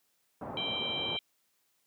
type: low-pass noise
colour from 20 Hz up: white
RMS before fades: -40 dBFS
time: 0.41-1.17 s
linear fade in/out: 5 ms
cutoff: 950 Hz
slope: 24 dB/octave
type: harmonic tone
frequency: 784 Hz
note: G5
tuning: in tune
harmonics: 3 / 4 / 5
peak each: -40 / -33 / -43 dBFS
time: 0.57-1.19 s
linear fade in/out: 2 ms
effects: white hiss -74 dBFS RMS until 1.86 s + high-pass 100 Hz 12 dB/octave